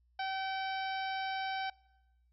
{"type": "harmonic tone with a mistuned harmonic", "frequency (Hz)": 768, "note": "G5", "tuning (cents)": -36, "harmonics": [1, 2, 3, 4, 5, 6, 7], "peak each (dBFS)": [-35, -41, -45, -47, -49, -51, -52], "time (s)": [0.19, 1.7], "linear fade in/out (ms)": 5, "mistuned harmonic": 6, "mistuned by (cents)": 20, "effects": ["noise-tail reverb RT60 1.0 s tail -24 dB re dry", "added 60 Hz sine -67 dBFS peak until 2.32 s"]}